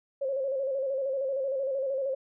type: tone with vibrato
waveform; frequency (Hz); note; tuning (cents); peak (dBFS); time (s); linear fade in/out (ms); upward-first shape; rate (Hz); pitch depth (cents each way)
sine; 539; C#5; -49; -27; 0.21-2.15; 10; square; 13; 51
effects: none